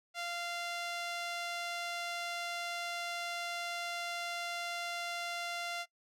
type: tone with band-pass filter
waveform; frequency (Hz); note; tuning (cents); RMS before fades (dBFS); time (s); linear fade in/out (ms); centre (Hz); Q
sawtooth; 693; F5; -14; -39; 0.14-5.86; 50; 3000; 0.62
effects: noise-tail reverb RT60 0.1 s tail -21 dB re dry